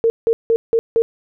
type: tone bursts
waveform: sine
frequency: 457 Hz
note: A#4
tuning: 34 cents flat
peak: -11 dBFS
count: 5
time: 0.04-1.02 s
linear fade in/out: 0 ms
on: 60 ms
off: 170 ms
effects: none